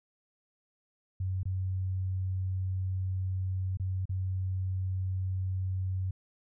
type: tone with dropouts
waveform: sine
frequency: 93.7 Hz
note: F#2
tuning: 22 cents sharp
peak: -29 dBFS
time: 1.2-6.11 s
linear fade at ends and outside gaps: 5 ms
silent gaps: 1.432-1.454 / 3.772-3.797 / 4.055-4.093 s
effects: none